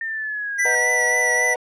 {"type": "linear sweep", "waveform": "sine", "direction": "down", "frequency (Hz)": [1817, 1568], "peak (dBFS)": -24, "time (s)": [0.01, 0.75], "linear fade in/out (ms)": 2}
{"type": "tone with vibrato", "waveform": "square", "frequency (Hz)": 1965, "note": "B6", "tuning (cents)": -9, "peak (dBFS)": -18, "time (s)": [0.58, 1.55], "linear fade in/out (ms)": 20, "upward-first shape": "triangle", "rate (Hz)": 3.7, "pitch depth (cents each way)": 27}
{"type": "chord", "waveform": "triangle", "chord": "B major seventh", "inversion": "none", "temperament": "equal", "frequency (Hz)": [493.9, 622.3, 740, 932.3], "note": ["B4", "D#5", "F#5", "A#5"], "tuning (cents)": [0, 0, 0, 0], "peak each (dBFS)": [-24, -27, -27, -30], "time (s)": [0.65, 1.56], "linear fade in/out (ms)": 2}
{"effects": ["resampled to 22050 Hz"]}